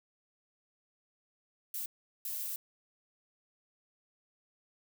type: noise bursts at uneven times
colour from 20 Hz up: violet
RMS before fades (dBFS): -38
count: 2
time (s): 1.74-1.86 / 2.25-2.56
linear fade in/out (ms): 2
effects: none